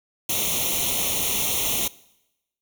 white noise with comb filter, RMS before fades -24 dBFS, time 0.29-1.88 s, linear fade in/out 5 ms, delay 0.31 ms, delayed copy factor +0.9, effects noise-tail reverb RT60 0.9 s tail -21 dB re dry

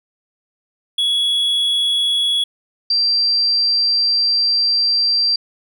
triangle / sine tone pair in turn, 3364 / 4710 Hz, G#7 / D8, +22 / +4 cents, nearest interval tritone, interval 582 cents, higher second, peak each -13 dBFS, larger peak neither, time 0.98-2.44 / 2.9-5.36 s, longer second, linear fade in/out 5 ms, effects none

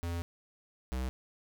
square tone pair in turn, 85.3 / 63.9 Hz, F2 / C2, -40 / -40 cents, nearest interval perfect fourth, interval 500 cents, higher first, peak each -34 / -33 dBFS, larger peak second, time 0.03-0.22 / 0.92-1.09 s, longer first, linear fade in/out 0 ms, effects none

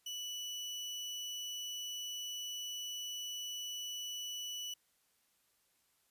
30% pulse tone, 2960 Hz, F#7, in tune, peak -37 dBFS, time 0.06-4.74 s, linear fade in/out 5 ms, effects white hiss -75 dBFS RMS until 6.1 s + resampled to 32000 Hz

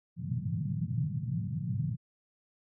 white band-pass noise, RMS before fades -33 dBFS, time 0.16-1.97 s, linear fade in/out 50 ms, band 100 to 180 Hz, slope 48 dB/octave, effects none

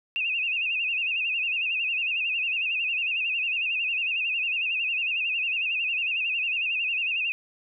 sine tone with vibrato, 2637 Hz, E7, in tune, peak -24 dBFS, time 0.16-7.32 s, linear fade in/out 0 ms, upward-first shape sine, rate 11 Hz, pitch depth 110 cents each way, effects none

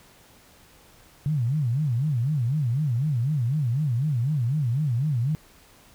sine tone with vibrato, 134.2 Hz, C3, 44 cents sharp, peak -21 dBFS, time 1.26-5.35 s, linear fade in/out 0 ms, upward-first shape sine, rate 4 Hz, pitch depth 270 cents each way, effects pink hiss -54 dBFS RMS until 5.94 s

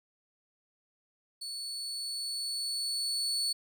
35% pulse tone with level ramp, 4435 Hz, C#8, in tune, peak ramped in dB -36 to -27 dBFS, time 1.41-3.53 s, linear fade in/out 10 ms, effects none

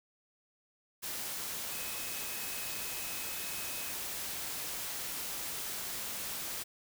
sine tone in noise, 2549 Hz, D#7, 41 cents sharp, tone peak -48 dBFS, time 1.71-3.93 s, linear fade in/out 20 ms, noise white, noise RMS -39 dBFS, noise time 1.02-6.64 s, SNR -12 dB, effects none

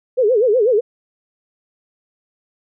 sine tone with vibrato, 460.4 Hz, A#4, 22 cents flat, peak -11 dBFS, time 0.17-0.81 s, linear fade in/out 20 ms, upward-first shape sine, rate 8.1 Hz, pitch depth 220 cents each way, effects none

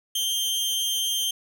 sawtooth tone with amplitude modulation, 3152 Hz, G7, 9 cents sharp, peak -18 dBFS, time 0.15-1.31 s, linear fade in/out 5 ms, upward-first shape sine, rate 274 Hz, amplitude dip 50%, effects none

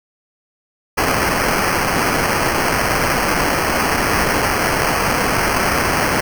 white noise with sample-and-hold, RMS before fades -17 dBFS, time 0.97-6.21 s, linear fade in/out 10 ms, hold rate 3675 Hz, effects none

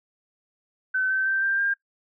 sine tone with pitch steps, 1523 / 1542.5 / 1562.2 / 1582.2 / 1602.4 Hz, F#6 / G6 / G6 / G6 / G6, +50 / -28 / -6 / +16 / +38 cents, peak -21 dBFS, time 0.94-1.74 s, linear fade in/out 10 ms, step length 160 ms, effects noise-tail reverb RT60 0.1 s tail -20 dB re dry

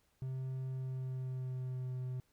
triangle tone with pitch glide, 130.81 to 127.45 Hz, C3 to C3, 0 to -45 cents, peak -35 dBFS, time 0.22-2.2 s, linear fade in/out 0 ms, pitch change -45 cents, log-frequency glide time 0.7-1.94 s, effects pink hiss -75 dBFS RMS until 2.32 s

